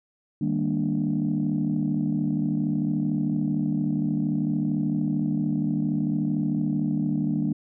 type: chord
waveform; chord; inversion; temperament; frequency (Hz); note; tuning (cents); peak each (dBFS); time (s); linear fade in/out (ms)
sine; Eb major seventh; none; equal with one note detuned; 155.56 / 199.88 / 233.1 / 293.7; Eb3 / G3 / Bb3 / D4; 0 / +34 / 0 / 0; -27; 0.41-7.53; 5
effects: tanh soft clip ceiling -15 dBFS